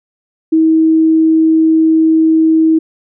sine tone, 320.1 Hz, D#4, 49 cents sharp, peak -6 dBFS, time 0.52-2.79 s, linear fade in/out 10 ms, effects none

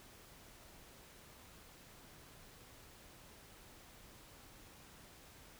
silence, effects pink hiss -59 dBFS RMS until 5.59 s

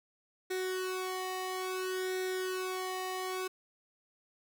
sawtooth tone with flanger, 372.1 Hz, F#4, 10 cents sharp, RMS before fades -36 dBFS, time 0.5-3.48 s, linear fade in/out 10 ms, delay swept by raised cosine 0.52 to 1.03 ms, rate 0.59 Hz, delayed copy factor +0.9, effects none

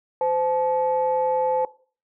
sine tone pair together, 515 / 865.3 Hz, C5 / A5, -28 / -29 cents, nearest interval major sixth, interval 899 cents, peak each -21 / -22 dBFS, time 0.21-1.65 s, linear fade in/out 2 ms, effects noise-tail reverb RT60 0.4 s tail -18 dB re dry + tanh soft clip ceiling -12 dBFS

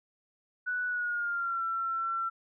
sine tone with pitch glide, 1480 to 1349.3 Hz, F#6 to E6, 0 to +40 cents, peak -29 dBFS, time 0.66-2.3 s, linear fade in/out 20 ms, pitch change -160 cents, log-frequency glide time 0.87-1.64 s, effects none

